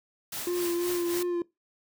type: noise with tremolo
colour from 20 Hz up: white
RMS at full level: -34 dBFS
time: 0.32-1.23 s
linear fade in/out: 5 ms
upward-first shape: triangle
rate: 3.8 Hz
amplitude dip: 65%
type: tone with vibrato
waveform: triangle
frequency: 349.2 Hz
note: F4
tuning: in tune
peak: -24 dBFS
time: 0.47-1.42 s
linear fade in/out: 2 ms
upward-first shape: sine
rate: 2.9 Hz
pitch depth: 26 cents each way
effects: noise-tail reverb RT60 0.2 s tail -21 dB re dry